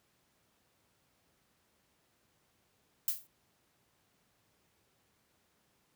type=noise with exponential decay; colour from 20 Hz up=violet; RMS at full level=-28 dBFS; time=3.08-3.27 s; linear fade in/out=1 ms; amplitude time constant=41 ms; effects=pink hiss -73 dBFS RMS until 5.95 s + high-pass 80 Hz 12 dB/octave